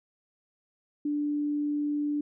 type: tone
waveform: sine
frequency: 293.7 Hz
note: D4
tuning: in tune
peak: -26 dBFS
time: 1.05-2.21 s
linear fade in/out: 5 ms
effects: none